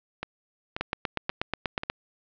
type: two click trains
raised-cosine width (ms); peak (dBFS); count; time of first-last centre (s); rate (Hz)
0.3; -10 / -15; 10 / 4; 0.81-1.9 / 0.23-1.834; 8.26 / 1.87
effects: low-pass 4000 Hz 12 dB/octave